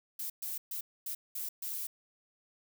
violet noise bursts at uneven times, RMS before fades -38 dBFS, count 6, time 0.19-0.3 / 0.42-0.58 / 0.71-0.81 / 1.06-1.15 / 1.35-1.49 / 1.62-1.87 s, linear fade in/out 5 ms, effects none

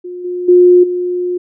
sine tone with level steps, 357.6 Hz, F4, 41 cents sharp, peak -23 / -17 / -3 / -14 dBFS, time 0.04-1.38 s, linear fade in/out 10 ms, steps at 0.24 / 0.48 / 0.83 s, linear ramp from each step 10 ms, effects none

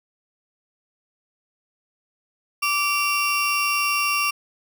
35% pulse tone pair together, 1166.1 / 2752 Hz, D6 / F7, -13 / -26 cents, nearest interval octave + minor third, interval 1487 cents, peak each -21 / -21 dBFS, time 2.62-4.31 s, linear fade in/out 10 ms, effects none

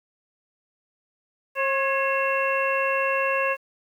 harmonic tone with a mistuned harmonic, 540 Hz, C#5, 45 cents flat, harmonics 1 / 2 / 3 / 4 / 5, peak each -25 / -27 / -28 / -34 / -27 dBFS, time 1.55-3.57 s, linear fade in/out 50 ms, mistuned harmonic 3, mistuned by +47 cents, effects 9-bit

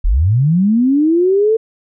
sine linear sweep, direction up, 31.64 to 452.4 Hz, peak -9 dBFS, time 0.04-1.57 s, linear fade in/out 10 ms, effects none

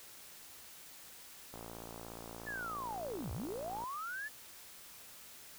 click train, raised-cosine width 1 ms, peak -33 dBFS, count 132, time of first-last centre 1.54-3.838 s, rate 57 Hz
sine linear two-way sweep, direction down then up, 1771 to 61 to 1771 Hz, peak -39 dBFS, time 2.46-4.29 s, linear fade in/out 20 ms, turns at 3.32 s
effects white hiss -54 dBFS RMS until 5.58 s

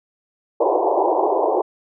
pink band-pass noise, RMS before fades -18 dBFS, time 0.6-1.62 s, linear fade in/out 10 ms, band 330 to 1000 Hz, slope 96 dB/octave, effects none

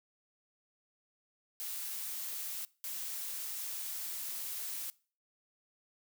blue noise bursts at uneven times, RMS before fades -40 dBFS, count 2, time 1.6-2.65 / 2.84-4.9 s, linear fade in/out 0 ms, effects noise-tail reverb RT60 0.4 s tail -22 dB re dry

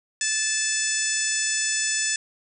harmonic tone, 873 Hz, A5, 14 cents flat, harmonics 2 / 3 / 4 / 5 / 6 / 7 / 8 / 9 / 10, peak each -29 / -32 / -35 / -39 / -30 / -32 / -29 / -29 / -34 dBFS, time 0.21-2.16 s, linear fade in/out 2 ms, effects none

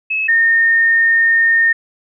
sine tone pair in turn, 2588 / 1830 Hz, E7 / A#6, -32 / -32 cents, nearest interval tritone, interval 600 cents, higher first, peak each -15 / -9 dBFS, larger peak second, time 0.1-0.28 / 0.28-1.73 s, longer second, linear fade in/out 10 ms, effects none

